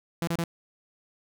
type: tone bursts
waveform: sawtooth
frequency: 168.5 Hz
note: E3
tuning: 38 cents sharp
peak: -22 dBFS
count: 3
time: 0.22-0.439 s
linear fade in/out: 0 ms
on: 53 ms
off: 30 ms
effects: none